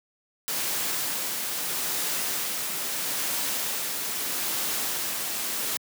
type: noise with tremolo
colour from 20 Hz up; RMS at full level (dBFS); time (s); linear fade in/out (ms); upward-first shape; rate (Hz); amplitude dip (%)
white; -28; 0.48-5.77; 0; sine; 0.78; 25
effects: high-pass 150 Hz 12 dB/octave